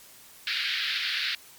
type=band-pass noise; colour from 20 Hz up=white; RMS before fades=-29 dBFS; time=0.47-1.35 s; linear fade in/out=2 ms; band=1500 to 4500 Hz; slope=48 dB/octave; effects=white hiss -51 dBFS RMS until 1.58 s + MP3 96 kbps